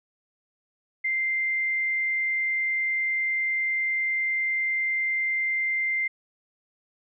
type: tone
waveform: sine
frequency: 2090 Hz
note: C7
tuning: 2 cents flat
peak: -23 dBFS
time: 1.04-6.08 s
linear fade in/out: 10 ms
effects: none